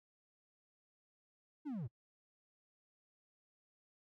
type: linear sweep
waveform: triangle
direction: down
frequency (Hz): 314.2 to 98.2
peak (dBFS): -37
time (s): 1.65-1.88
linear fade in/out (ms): 20
effects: noise-tail reverb RT60 0.1 s tail -25 dB re dry